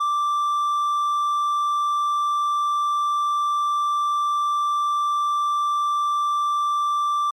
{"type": "tone", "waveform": "triangle", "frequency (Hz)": 1174.7, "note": "D6", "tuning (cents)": 0, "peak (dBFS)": -17, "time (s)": [0, 7.31], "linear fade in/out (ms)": 10, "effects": ["MP3 64 kbps"]}